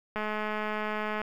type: click train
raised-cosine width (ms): 0.5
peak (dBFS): -18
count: 226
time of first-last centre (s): 0.16-1.216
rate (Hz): 213
effects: 9-bit